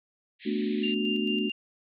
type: band-pass noise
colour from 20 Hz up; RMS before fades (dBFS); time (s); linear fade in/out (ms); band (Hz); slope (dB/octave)
pink; -46; 0.39-0.95; 50; 1800 to 4100; 96
type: chord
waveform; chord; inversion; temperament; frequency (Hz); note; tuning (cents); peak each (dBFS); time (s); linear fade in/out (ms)
sine; B minor seventh; third; equal; 220 / 246.9 / 293.7 / 370; A3 / B3 / D4 / F#4; 0 / 0 / 0 / 0; -29 / -34 / -32 / -32; 0.45-1.5; 20
type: tone with tremolo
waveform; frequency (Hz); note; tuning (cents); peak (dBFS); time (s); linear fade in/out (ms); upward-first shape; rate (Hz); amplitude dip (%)
sine; 2794; F7; 0; -29; 0.83-1.52; 5; square; 4.5; 40
effects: none